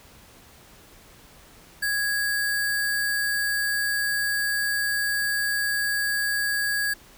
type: tone with sample-and-hold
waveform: sine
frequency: 1661.2 Hz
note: G#6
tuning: in tune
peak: -22 dBFS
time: 1.82-6.94 s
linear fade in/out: 10 ms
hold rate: 6300 Hz
effects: pink hiss -51 dBFS RMS until 7.17 s